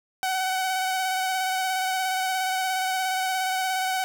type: tone with vibrato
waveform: sawtooth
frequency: 752 Hz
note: F#5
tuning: 28 cents sharp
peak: -20 dBFS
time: 0.23-4.04 s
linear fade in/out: 0 ms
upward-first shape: square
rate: 17 Hz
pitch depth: 18 cents each way
effects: none